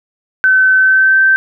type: tone with pitch glide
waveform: sine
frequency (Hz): 1526 to 1554.5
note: G6 to G6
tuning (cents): -47 to -15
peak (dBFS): -6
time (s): 0.44-1.36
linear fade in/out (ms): 0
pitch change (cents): +32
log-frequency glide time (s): 0.76-1.2
effects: none